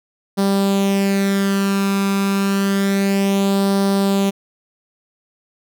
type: tone with flanger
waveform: sawtooth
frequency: 197 Hz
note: G3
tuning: 9 cents sharp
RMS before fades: -17 dBFS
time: 0.37-4.31 s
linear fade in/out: 20 ms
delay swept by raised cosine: 0.21 to 0.8 ms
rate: 0.29 Hz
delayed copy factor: +0.6
effects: none